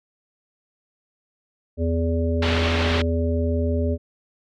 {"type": "harmonic tone", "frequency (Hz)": 83, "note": "E2", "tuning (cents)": 12, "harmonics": [1, 3, 5, 7], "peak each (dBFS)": [-21, -26, -28, -29], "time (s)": [1.77, 3.98], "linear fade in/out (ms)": 50}
{"type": "low-pass noise", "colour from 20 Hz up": "white", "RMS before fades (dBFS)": -26, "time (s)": [2.42, 3.02], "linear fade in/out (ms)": 5, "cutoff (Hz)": 3500, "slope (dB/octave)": 24}
{"effects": []}